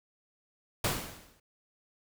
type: noise with exponential decay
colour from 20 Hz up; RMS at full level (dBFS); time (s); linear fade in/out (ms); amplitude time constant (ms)
pink; -27; 0.84-1.4; 5; 120
effects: none